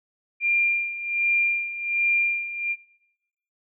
sine tone with tremolo, 2392 Hz, D7, 31 cents sharp, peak -18 dBFS, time 0.4-2.76 s, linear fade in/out 50 ms, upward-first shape sine, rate 1.3 Hz, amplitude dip 75%, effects noise-tail reverb RT60 0.9 s tail -19 dB re dry

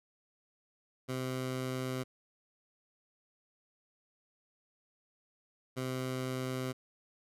15% pulse tone pair in turn, 129.2 / 129.2 Hz, C3 / C3, -21 / -21 cents, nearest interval unison, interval 0 cents, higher neither, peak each -28 dBFS, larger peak neither, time 1.08-2.04 / 5.76-6.73 s, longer second, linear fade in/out 20 ms, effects resampled to 32000 Hz

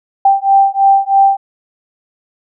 sine beating tone pair, 784 / 787.1 Hz, G5 / G5, 0 / +7 cents, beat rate 3.1 Hz, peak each -10 dBFS, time 0.25-1.37 s, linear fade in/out 5 ms, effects none

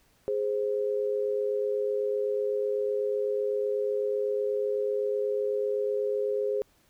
sine tone pair together, 415.3 / 523.3 Hz, G#4 / C5, 0 / 0 cents, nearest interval major third, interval 400 cents, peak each -27 / -30 dBFS, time 0.28-6.62 s, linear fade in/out 0 ms, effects pink hiss -65 dBFS RMS until 6.89 s

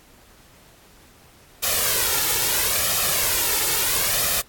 white noise with flanger, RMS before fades -21 dBFS, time 1.62-4.42 s, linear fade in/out 20 ms, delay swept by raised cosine 1.6 to 2.27 ms, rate 0.75 Hz, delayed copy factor +0.6, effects pink hiss -52 dBFS RMS until 4.48 s + AAC 64 kbps

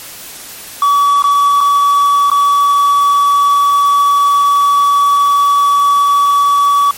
triangle tone with dropouts, 1140 Hz, C#6, 48 cents sharp, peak -5 dBFS, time 0.82-6.91 s, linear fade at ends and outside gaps 2 ms, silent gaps 1.223-1.24 / 1.606-1.61 / 2.301-2.315 s, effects white hiss -30 dBFS RMS until 6.97 s + MP3 64 kbps

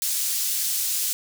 pink high-pass noise, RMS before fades -25 dBFS, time 0.02-1.13 s, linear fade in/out 0 ms, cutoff 6000 Hz, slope 12 dB/octave, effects none

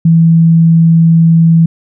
sine tone, 164.81 Hz, E3, in tune, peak -3 dBFS, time 0.05-1.66 s, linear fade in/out 5 ms, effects none

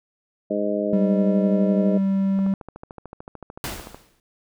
harmonic tone, 103.2 Hz, G#2, 10 cents flat, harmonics 2 / 3 / 4 / 5 / 6, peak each -27 / -28 / -28 / -29 / -25 dBFS, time 0.5-1.98 s, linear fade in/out 10 ms
triangle tone, 194.5 Hz, G3, 13 cents flat, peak -16 dBFS, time 0.93-2.54 s, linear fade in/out 2 ms
click train, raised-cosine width 1 ms, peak -23 dBFS, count 22, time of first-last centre 2.39-3.946 s, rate 13.5 Hz
pink noise with exponential decay, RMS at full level -27 dBFS, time 3.64-4.2 s, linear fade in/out 1 ms, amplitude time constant 120 ms
effects none

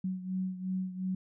sine beating tone pair, 185.8 / 188.6 Hz, F#3 / F#3, +7 / +33 cents, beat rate 2.8 Hz, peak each -33 / -38 dBFS, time 0.04-1.15 s, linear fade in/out 5 ms, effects none

